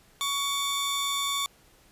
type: tone pair together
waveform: sawtooth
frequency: 1122 / 3549 Hz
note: C#6 / A7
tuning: +21 / +14 cents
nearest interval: octave + minor sixth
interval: 1993 cents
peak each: -26 dBFS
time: 0.21-1.46 s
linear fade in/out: 0 ms
effects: pink hiss -59 dBFS RMS until 1.91 s + resampled to 32000 Hz